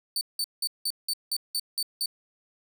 sawtooth tone bursts, 4542 Hz, C#8, 41 cents sharp, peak -23 dBFS, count 9, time 0.16-2.059 s, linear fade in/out 2 ms, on 51 ms, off 180 ms, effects none

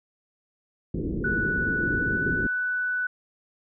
white low-pass noise, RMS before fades -29 dBFS, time 0.94-2.47 s, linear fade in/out 5 ms, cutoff 420 Hz, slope 48 dB/octave
sine tone with pitch glide, 1480 to 1489.4 Hz, F#6 to F#6, 0 to +11 cents, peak -24 dBFS, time 1.24-3.07 s, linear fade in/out 5 ms, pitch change +11 cents, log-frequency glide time 1.82-2.23 s
effects none

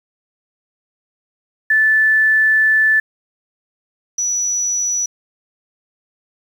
sine tone pair in turn, 1750 / 5897 Hz, A6 / F#8, -10 / -7 cents, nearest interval octave + major sixth, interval 2103 cents, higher second, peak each -10 / -16 dBFS, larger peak first, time 1.7-3 / 4.18-5.06 s, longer first, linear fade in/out 5 ms, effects 7-bit

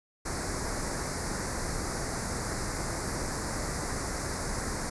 pink band-stop noise, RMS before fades -33 dBFS, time 0.25-4.9 s, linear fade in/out 10 ms, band 2100 to 4500 Hz, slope 48 dB/octave, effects resampled to 24000 Hz

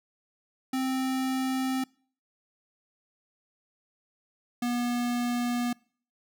square tone pair in turn, 261.6 / 242 Hz, C4 / B3, 0 / -35 cents, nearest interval minor second, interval 135 cents, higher first, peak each -27 / -27 dBFS, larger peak neither, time 0.73-1.84 / 4.62-5.73 s, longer neither, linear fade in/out 5 ms, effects noise-tail reverb RT60 0.5 s tail -26 dB re dry

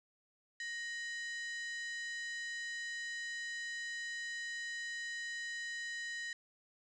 harmonic tone with a mistuned harmonic, 997 Hz, B5, 16 cents sharp, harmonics 2 / 3 / 4 / 5 / 6 / 7 / 8, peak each -40 / -54 / -50 / -56 / -59 / -54 / -62 dBFS, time 0.6-6.33 s, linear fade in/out 2 ms, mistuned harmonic 2, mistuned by -110 cents, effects none

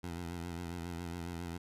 15% pulse tone with vibrato, 86 Hz, F2, 26 cents flat, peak -33 dBFS, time 0.03-1.58 s, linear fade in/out 10 ms, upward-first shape sine, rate 7.3 Hz, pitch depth 57 cents each way, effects resampled to 32000 Hz

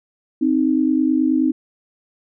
sine tone pair together, 261.6 / 311.1 Hz, C4 / D#4, 0 / 0 cents, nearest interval minor third, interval 300 cents, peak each -17 / -17 dBFS, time 0.41-1.52 s, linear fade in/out 10 ms, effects none

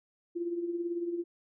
sine tone with tremolo, 344.2 Hz, F4, 25 cents flat, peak -28 dBFS, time 0.35-1.24 s, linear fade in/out 20 ms, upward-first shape triangle, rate 18 Hz, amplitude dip 65%, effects none

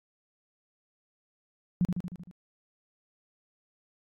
sine tone with echo, 178.7 Hz, F3, 40 cents sharp, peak -21 dBFS, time 1.81-1.85 s, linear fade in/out 0 ms, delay 77 ms, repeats 6, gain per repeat -4 dB, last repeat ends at 2.312 s, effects AAC 48 kbps

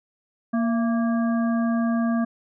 harmonic tone with a mistuned harmonic, 233.1 Hz, A#3, in tune, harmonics 1 / 3 / 5 / 7, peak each -20 / -30 / -34 / -37 dBFS, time 0.53-2.25 s, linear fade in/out 10 ms, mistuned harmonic 3, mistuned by -66 cents, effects none

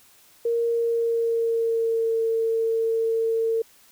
sine tone with pitch glide, 466.2 to 452.4 Hz, A#4 to A4, 0 to +48 cents, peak -20 dBFS, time 0.45-3.62 s, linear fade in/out 5 ms, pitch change -52 cents, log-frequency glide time 0.67-2.21 s, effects white hiss -55 dBFS RMS until 3.91 s

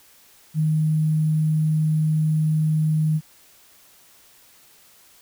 sine tone with sample-and-hold, 155.56 Hz, D#3, in tune, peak -17 dBFS, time 0.54-3.21 s, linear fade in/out 50 ms, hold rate 11025 Hz, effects white hiss -53 dBFS RMS until 5.21 s

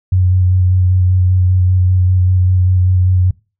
sine tone with vibrato, 91.7 Hz, F#2, 15 cents flat, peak -8 dBFS, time 0.12-3.31 s, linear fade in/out 5 ms, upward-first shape square, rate 5.1 Hz, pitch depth 15 cents each way, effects noise-tail reverb RT60 0.3 s tail -22 dB re dry

